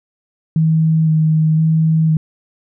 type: tone with vibrato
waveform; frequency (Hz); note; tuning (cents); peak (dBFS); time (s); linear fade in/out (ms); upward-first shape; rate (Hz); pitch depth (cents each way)
sine; 158.5; D#3; +32; -10; 0.56-2.17; 2; square; 0.98; 14
effects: none